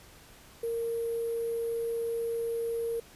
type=tone with sample-and-hold; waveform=sine; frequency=462.6 Hz; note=A#4; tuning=13 cents flat; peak=-29 dBFS; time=0.63-3 s; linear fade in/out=5 ms; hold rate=11025 Hz; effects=pink hiss -54 dBFS RMS until 3.15 s + resampled to 32000 Hz